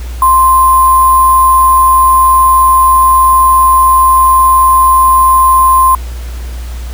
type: tone with sample-and-hold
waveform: sine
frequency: 1046.5 Hz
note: C6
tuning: in tune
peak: -3 dBFS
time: 0.22-5.95 s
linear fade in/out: 2 ms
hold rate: 11025 Hz
effects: added 60 Hz sine -18 dBFS peak until 6.93 s + pink hiss -33 dBFS RMS until 6.93 s